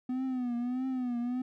triangle tone with vibrato, 250 Hz, B3, 21 cents sharp, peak -28 dBFS, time 0.09-1.42 s, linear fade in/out 5 ms, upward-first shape triangle, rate 1.6 Hz, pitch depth 98 cents each way, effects none

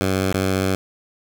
10% pulse tone with dropouts, 95 Hz, F#2, 46 cents sharp, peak -10 dBFS, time 0.01-0.75 s, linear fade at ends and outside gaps 0 ms, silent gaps 0.326-0.343 s, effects none

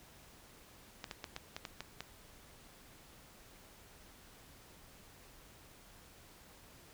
clicks, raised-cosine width 0.2 ms, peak -24 dBFS, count 8, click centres 1.042 / 1.112 / 1.242 / 1.364 / 1.565 / 1.652 / 1.806 / 2.006 s, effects pink hiss -59 dBFS RMS until 6.93 s

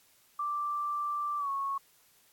sine tone with pitch glide, 1174.7 to 1102.4 Hz, D6 to C#6, 0 to -10 cents, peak -30 dBFS, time 0.39-1.78 s, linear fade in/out 5 ms, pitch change -110 cents, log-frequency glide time 1.38-1.49 s, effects white hiss -64 dBFS RMS until 2.32 s + AAC 64 kbps

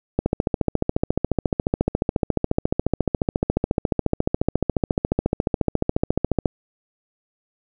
click train, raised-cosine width 2 ms, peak -5 dBFS, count 90, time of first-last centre 0.19-6.458 s, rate 14.2 Hz, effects none

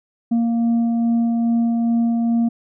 sine tone with frequency modulation, 232.3 Hz, A#3, 6 cents flat, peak -15 dBFS, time 0.31-2.49 s, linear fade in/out 10 ms, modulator 467 Hz, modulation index 0.28, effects none

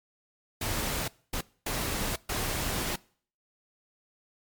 pink noise bursts at uneven times, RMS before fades -31 dBFS, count 4, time 0.61-1.08 / 1.33-1.41 / 1.66-2.16 / 2.29-2.96 s, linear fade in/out 5 ms, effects noise-tail reverb RT60 0.5 s tail -23 dB re dry + MP3 96 kbps

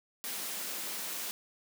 white high-pass noise, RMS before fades -38 dBFS, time 0.24-1.31 s, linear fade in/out 0 ms, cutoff 170 Hz, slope 48 dB/octave, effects none

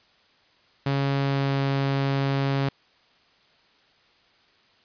sawtooth tone with pitch glide, 138.5 to 137.54 Hz, C#3 to C#3, -1 to -13 cents, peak -18 dBFS, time 0.86-2.69 s, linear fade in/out 5 ms, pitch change -12 cents, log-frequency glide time 1.19-1.6 s, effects white hiss -60 dBFS RMS until 4.84 s + resampled to 11025 Hz

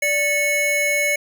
square tone pair together, 584.9 / 2202 Hz, D5 / C#7, -7 / -12 cents, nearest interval octave + major seventh, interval 2295 cents, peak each -24 / -19 dBFS, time 0.02-1.16 s, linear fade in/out 5 ms, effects none

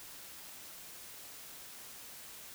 silence, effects white hiss -50 dBFS RMS until 2.54 s

